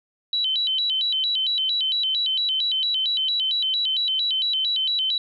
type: tone with vibrato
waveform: sine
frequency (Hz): 3470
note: A7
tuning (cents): -25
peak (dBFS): -20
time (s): 0.33-5.18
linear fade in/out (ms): 2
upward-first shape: square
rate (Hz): 4.4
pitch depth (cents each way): 210
effects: 10-bit